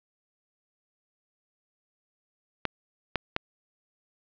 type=clicks; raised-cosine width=0.3 ms; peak=-9 dBFS; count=3; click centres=2.653 / 3.157 / 3.364 s; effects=low-pass 4000 Hz 12 dB/octave